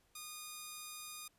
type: tone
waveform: 5% pulse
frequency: 1226 Hz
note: D#6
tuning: 26 cents flat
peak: -34 dBFS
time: 0.15-1.28 s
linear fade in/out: 5 ms
effects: pink hiss -74 dBFS RMS until 1.38 s + resampled to 32000 Hz